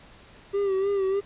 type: tone with vibrato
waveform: triangle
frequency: 391.9 Hz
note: G4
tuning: in tune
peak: -20 dBFS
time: 0.53-1.21 s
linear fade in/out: 20 ms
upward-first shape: sine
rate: 3.3 Hz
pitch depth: 53 cents each way
effects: pink hiss -51 dBFS RMS until 1.25 s + resampled to 8000 Hz